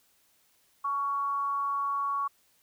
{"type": "tone with frequency modulation", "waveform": "sine", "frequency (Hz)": 1120, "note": "C#6", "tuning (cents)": 18, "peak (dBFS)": -27, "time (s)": [0.84, 2.28], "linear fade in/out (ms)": 10, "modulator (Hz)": 263, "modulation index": 0.26, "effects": ["white hiss -67 dBFS RMS until 2.62 s"]}